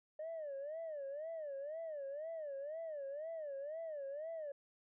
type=tone with vibrato; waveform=sine; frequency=601 Hz; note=D5; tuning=40 cents sharp; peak=-40 dBFS; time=0.19-4.52 s; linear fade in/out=5 ms; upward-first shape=sine; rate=2 Hz; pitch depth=170 cents each way; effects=tanh soft clip ceiling -39 dBFS